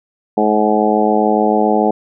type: harmonic tone with a mistuned harmonic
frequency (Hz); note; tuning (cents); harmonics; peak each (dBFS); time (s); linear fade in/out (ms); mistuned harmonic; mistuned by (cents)
106.9; A2; -49; 2 / 3 / 4 / 5 / 6 / 7 / 8; -17 / -19 / -17 / -20 / -21 / -17 / -20; 0.37-1.91; 5; 8; -18
effects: none